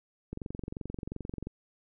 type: click train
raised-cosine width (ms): 3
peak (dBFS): -24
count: 27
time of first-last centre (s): 0.33-1.47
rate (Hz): 22.8
effects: none